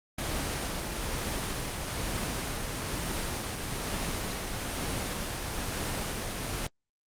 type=noise with tremolo; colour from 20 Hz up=pink; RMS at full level=-31 dBFS; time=0.18-6.67 s; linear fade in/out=5 ms; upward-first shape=triangle; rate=1.1 Hz; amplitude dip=30%; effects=low-pass 12000 Hz 12 dB/octave + Opus 24 kbps